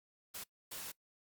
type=noise bursts at uneven times; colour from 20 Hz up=white; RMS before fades=-45 dBFS; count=2; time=0.34-0.44 / 0.71-0.92 s; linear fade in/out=10 ms; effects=noise-tail reverb RT60 0.1 s tail -21 dB re dry + Opus 48 kbps